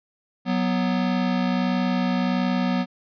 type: tone pair together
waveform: square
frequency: 185 / 246.5 Hz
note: F#3 / B3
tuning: 0 / -3 cents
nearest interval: perfect fourth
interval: 497 cents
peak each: -24 / -24 dBFS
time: 0.45-2.86 s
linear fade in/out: 50 ms
effects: resampled to 11025 Hz